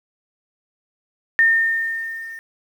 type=tone with level ramp; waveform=sine; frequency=1819 Hz; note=A#6; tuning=43 cents flat; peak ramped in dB=-10 to -32 dBFS; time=1.39-2.39 s; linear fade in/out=0 ms; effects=8-bit